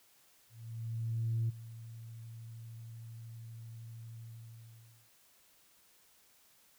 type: tone with ADSR envelope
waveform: sine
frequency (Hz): 114.1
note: A#2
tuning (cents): -37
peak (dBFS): -28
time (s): 0.49-5.1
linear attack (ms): 1000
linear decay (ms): 18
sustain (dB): -17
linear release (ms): 890
effects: tanh soft clip ceiling -26 dBFS + white hiss -66 dBFS RMS until 6.78 s